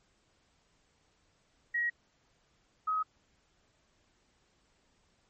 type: tone pair in turn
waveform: sine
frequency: 1900 / 1268.1 Hz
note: A#6 / D#6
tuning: +33 / +33 cents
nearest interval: perfect fifth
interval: 700 cents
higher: first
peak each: -28 dBFS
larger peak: neither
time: 1.74-1.9 / 2.87-3.03 s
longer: neither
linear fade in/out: 10 ms
effects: pink hiss -71 dBFS RMS until 5.29 s + MP3 32 kbps